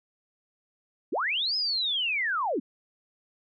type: linear two-way sweep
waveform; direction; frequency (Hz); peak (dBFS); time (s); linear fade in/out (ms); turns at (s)
sine; up then down; 207.7 to 5160 to 207.7; -25; 1.12-2.6; 10; 1.56
effects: none